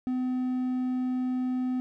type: tone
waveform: triangle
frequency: 253.8 Hz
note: B3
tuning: 47 cents sharp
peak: -24 dBFS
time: 0.07-1.8 s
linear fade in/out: 0 ms
effects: none